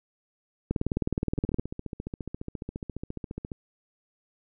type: two click trains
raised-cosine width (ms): 3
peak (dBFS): -13 / -21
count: 18 / 32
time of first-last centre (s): 0.71-1.595 / 1.38-3.518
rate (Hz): 19.2 / 14.5
effects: none